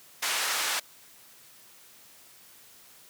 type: band-pass noise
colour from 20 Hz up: pink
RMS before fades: -29 dBFS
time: 0.22-0.8 s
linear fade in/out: 10 ms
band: 1100 to 11000 Hz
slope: 12 dB/octave
effects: white hiss -54 dBFS RMS until 3.09 s + high-pass 80 Hz 12 dB/octave